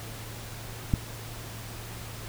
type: click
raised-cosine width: 5 ms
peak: -10 dBFS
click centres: 0.938 s
effects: added 112 Hz sine -41 dBFS peak until 2.28 s + pink hiss -42 dBFS RMS until 2.28 s